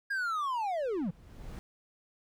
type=linear sweep; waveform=triangle; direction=down; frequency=1646 to 147.2 Hz; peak=-28 dBFS; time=0.1-1.11 s; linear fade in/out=10 ms
type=noise with exponential growth; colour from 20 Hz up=brown; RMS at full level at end=-39 dBFS; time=0.53-1.59 s; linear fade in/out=0 ms; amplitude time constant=230 ms
effects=none